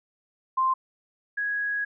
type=tone pair in turn; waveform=sine; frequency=1046.5 / 1661.2 Hz; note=C6 / G#6; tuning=0 / 0 cents; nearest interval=minor sixth; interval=800 cents; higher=second; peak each=-20 / -25 dBFS; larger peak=first; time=0.57-0.74 / 1.37-1.85 s; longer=second; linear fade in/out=10 ms; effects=none